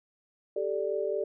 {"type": "chord", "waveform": "sine", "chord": "G suspended second", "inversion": "none", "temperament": "equal with one note detuned", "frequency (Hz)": [392, 436.5, 587.3], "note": ["G4", "A4", "D5"], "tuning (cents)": [0, -14, 0], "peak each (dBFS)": -32, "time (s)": [0.56, 1.24], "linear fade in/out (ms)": 5, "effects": []}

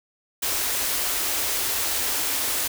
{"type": "band-stop noise", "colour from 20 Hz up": "white", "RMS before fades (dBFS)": -25, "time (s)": [0.42, 2.68], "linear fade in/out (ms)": 10, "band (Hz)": [110, 240], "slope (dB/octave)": 48, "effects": []}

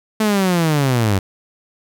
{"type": "linear sweep", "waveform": "sawtooth", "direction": "down", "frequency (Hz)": [220, 92.5], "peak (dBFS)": -10, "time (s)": [0.2, 1.19], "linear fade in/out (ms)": 5, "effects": []}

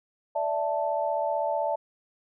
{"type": "chord", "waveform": "sine", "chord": "D suspended second", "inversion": "none", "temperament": "equal with one note detuned", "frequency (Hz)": [583.6, 659.3, 880], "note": ["D5", "E5", "A5"], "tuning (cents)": [-11, 0, 0], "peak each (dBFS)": -29, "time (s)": [0.35, 1.76], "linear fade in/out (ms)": 10, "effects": []}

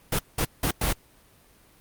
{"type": "noise bursts at uneven times", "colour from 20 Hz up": "pink", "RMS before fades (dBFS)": -24, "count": 4, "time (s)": [[0.12, 0.19], [0.38, 0.45], [0.63, 0.71], [0.81, 0.93]], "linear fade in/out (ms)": 5, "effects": ["pink hiss -57 dBFS RMS until 1.8 s", "Opus 32 kbps"]}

